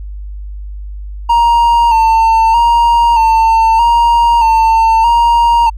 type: tone with vibrato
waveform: triangle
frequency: 919 Hz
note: A#5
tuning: 25 cents flat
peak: -4 dBFS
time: 1.29-5.7 s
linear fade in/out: 10 ms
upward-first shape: square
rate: 0.8 Hz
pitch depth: 37 cents each way
effects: added 50 Hz sine -22 dBFS peak until 5.77 s